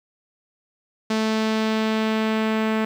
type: tone with low-pass filter sweep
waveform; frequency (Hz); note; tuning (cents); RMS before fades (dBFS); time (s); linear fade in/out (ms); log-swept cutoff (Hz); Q
sawtooth; 219.2; A3; -6; -22; 1.1-2.85; 5; 5300 to 2400; 1.2
effects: 8-bit